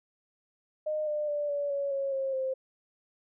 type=tone with pitch steps; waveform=sine; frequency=613 / 599.7 / 586.7 / 573.9 / 561.5 / 549.3 / 537.4 / 525.7 Hz; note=D#5 / D5 / D5 / D5 / C#5 / C#5 / C5 / C5; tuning=-26 / +36 / -2 / -40 / +22 / -16 / +46 / +8 cents; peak=-28 dBFS; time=0.86-2.54 s; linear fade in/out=10 ms; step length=210 ms; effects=none